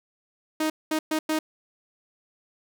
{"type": "tone bursts at uneven times", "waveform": "sawtooth", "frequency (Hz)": 312.2, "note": "D#4", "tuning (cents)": 6, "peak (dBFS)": -19, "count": 4, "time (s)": [[0.6, 0.7], [0.91, 0.99], [1.11, 1.19], [1.29, 1.39]], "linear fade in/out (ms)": 5, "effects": []}